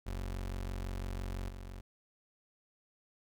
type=tone with level steps; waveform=30% pulse; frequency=45.95 Hz; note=F#1; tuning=11 cents flat; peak=-34 / -41 dBFS; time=0.06-1.81 s; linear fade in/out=10 ms; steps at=1.49 s; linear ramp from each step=5 ms; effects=none